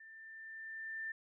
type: tone with level ramp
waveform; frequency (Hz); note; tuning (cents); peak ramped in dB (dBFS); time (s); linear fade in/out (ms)
sine; 1785; A6; +24; -53 to -38; 0-1.12; 5
effects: none